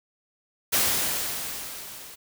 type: noise with level ramp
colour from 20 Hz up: white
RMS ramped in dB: -21 to -44 dBFS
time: 0.72-2.16 s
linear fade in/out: 20 ms
effects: none